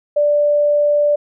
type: tone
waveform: sine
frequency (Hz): 587.3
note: D5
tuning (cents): 0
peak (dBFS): -11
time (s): 0.16-1.16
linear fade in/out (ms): 10
effects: none